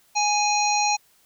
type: harmonic tone with a mistuned harmonic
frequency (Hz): 830.6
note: G#5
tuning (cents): 0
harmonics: 1 / 3 / 5 / 7 / 8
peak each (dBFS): -21 / -26 / -28 / -29 / -30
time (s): 0.15-0.97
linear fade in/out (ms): 20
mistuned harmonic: 7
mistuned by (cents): -38
effects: white hiss -60 dBFS RMS until 1.25 s